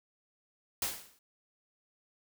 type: noise with exponential decay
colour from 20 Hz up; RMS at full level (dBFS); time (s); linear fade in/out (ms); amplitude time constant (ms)
white; -30; 0.82-1.19; 2; 79
effects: none